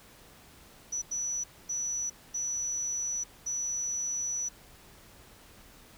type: tone bursts at uneven times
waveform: sine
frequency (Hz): 5920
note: F#8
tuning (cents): 0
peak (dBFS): -30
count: 5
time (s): 0.92-1.02 / 1.11-1.44 / 1.69-2.1 / 2.34-3.24 / 3.46-4.49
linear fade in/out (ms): 10
effects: pink hiss -55 dBFS RMS until 5.97 s